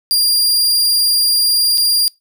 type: tone with dropouts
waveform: sawtooth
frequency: 4793 Hz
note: D8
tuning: 34 cents sharp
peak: -8 dBFS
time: 0.11-2.08 s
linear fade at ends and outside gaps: 0 ms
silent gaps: 1.775-1.78 s
effects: noise-tail reverb RT60 0.2 s tail -24 dB re dry